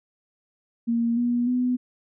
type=tone with pitch steps; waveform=sine; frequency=233.1 / 241 / 249.3 Hz; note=A#3 / B3 / B3; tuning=0 / -42 / +16 cents; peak=-20 dBFS; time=0.87-1.77 s; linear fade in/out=20 ms; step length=300 ms; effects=none